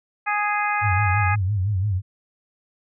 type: harmonic tone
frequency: 415.3 Hz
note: G#4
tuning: in tune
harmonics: 2 / 3 / 4 / 5 / 6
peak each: -24 / -26 / -27 / -28 / -29 dBFS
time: 0.26-1.36 s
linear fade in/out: 20 ms
type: tone with vibrato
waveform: sine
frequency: 98.5 Hz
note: G2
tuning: 9 cents sharp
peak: -19 dBFS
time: 0.81-2.02 s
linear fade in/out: 50 ms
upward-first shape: sine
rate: 5.9 Hz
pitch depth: 140 cents each way
effects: none